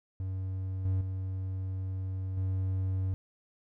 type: tone with level steps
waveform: triangle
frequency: 94.4 Hz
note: F#2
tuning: 35 cents sharp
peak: -30 / -24 / -30 / -26 dBFS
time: 0.2-3.14 s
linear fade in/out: 0 ms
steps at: 0.85 / 1.01 / 2.37 s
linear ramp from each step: 2 ms
effects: none